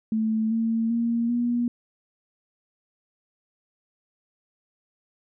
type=tone with pitch steps; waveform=sine; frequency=220 / 226.4 / 233.1 / 239.9 Hz; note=A3 / A3 / A#3 / A#3; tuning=0 / +50 / 0 / +50 cents; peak=-21 dBFS; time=0.12-1.68 s; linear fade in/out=2 ms; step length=390 ms; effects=none